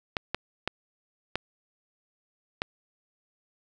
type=clicks; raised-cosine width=0.3 ms; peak=-11 dBFS; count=5; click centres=0.168 / 0.346 / 0.676 / 1.356 / 2.619 s; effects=none